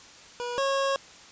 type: tone pair in turn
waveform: 25% pulse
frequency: 484.8 / 546.8 Hz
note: B4 / C#5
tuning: -32 / -24 cents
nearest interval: major second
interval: 208 cents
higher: second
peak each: -27 / -20 dBFS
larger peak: second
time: 0.4-0.58 / 0.58-0.96 s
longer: second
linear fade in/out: 0 ms
effects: white hiss -49 dBFS RMS until 1.31 s + resampled to 16000 Hz